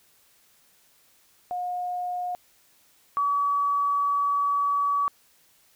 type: tone pair in turn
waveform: sine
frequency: 718 / 1139.8 Hz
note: F5 / C#6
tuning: +48 / +48 cents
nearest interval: minor sixth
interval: 800 cents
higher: second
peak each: -27 / -21 dBFS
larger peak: second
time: 1.51-2.35 / 3.17-5.08 s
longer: second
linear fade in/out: 0 ms
effects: white hiss -61 dBFS RMS until 5.75 s